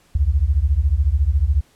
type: beating tone pair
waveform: sine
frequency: 64.4 / 78.4 Hz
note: C2 / D#2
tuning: -27 / +14 cents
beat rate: 14 Hz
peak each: -17 dBFS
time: 0.15-1.61 s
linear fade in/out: 5 ms
effects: pink hiss -56 dBFS RMS until 1.75 s + low-pass 12000 Hz 12 dB/octave